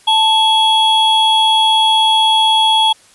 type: tone pair together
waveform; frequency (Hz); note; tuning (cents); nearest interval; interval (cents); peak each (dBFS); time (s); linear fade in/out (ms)
triangle; 880 / 3332; A5 / G#7; 0 / +5; octave + major seventh; 2305; -10; 0.07-2.93; 10
effects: white hiss -47 dBFS RMS until 3.14 s + resampled to 24000 Hz